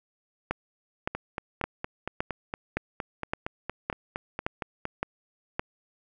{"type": "two click trains", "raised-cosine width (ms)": 0.5, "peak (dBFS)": [-16, -12], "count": [17, 10], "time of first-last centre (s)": [[1.15, 4.854], [0.51, 5.595]], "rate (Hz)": [4.32, 1.77], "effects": []}